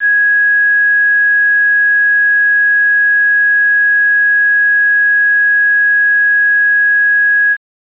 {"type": "tone with quantisation", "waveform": "sine", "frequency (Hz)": 1661.2, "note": "G#6", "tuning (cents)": 0, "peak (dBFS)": -7, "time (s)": [0, 7.57], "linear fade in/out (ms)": 50, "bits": 5, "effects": ["resampled to 8000 Hz"]}